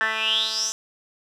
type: tone with band-pass filter sweep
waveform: 10% pulse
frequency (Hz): 220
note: A3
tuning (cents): 0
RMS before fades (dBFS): -24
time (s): 0.01-0.72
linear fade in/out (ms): 0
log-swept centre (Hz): 1700 to 6600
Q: 9.4
effects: none